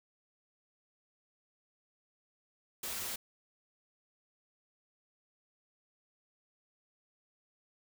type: noise with comb filter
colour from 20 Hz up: white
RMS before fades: -39 dBFS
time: 2.83-3.16 s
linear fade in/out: 5 ms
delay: 6.8 ms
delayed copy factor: -0.6
effects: none